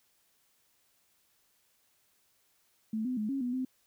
sine tone with pitch steps, 219.3 / 253.5 / 213 / 272.9 / 245.7 / 258 Hz, A3 / B3 / G#3 / C#4 / B3 / C4, -6 / +45 / +44 / -27 / -9 / -24 cents, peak -30 dBFS, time 2.93-3.65 s, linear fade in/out 5 ms, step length 120 ms, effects white hiss -71 dBFS RMS until 3.86 s

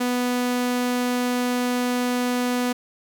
sawtooth tone, 246.9 Hz, B3, in tune, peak -17 dBFS, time 0-2.73 s, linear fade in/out 10 ms, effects none

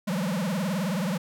square tone with vibrato, 186.9 Hz, F#3, 18 cents sharp, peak -26 dBFS, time 0.07-1.18 s, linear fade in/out 10 ms, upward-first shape triangle, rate 19 Hz, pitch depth 280 cents each way, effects none

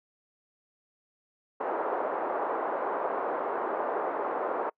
pink band-pass noise, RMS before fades -31 dBFS, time 1.6-4.7 s, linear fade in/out 10 ms, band 400 to 1200 Hz, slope 24 dB/octave, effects noise-tail reverb RT60 0.1 s tail -26 dB re dry

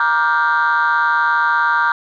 sine chord, G minor seventh, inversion first, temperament just, 940.8 / 1176 / 1411.2 / 1568 Hz, Bb5 / D6 / F6 / G6, +16 / +2 / +18 / 0 cents, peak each -17 dBFS, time 0-1.92 s, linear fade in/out 2 ms, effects tanh soft clip ceiling -7 dBFS

